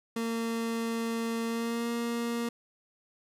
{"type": "tone with pitch glide", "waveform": "30% pulse", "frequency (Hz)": [229, 234.8], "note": ["A#3", "A#3"], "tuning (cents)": [-31, 13], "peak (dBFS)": -27, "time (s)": [0.16, 2.49], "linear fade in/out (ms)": 5, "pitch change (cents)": 44, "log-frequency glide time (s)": [1.46, 1.9], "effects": ["resampled to 32000 Hz", "11-bit"]}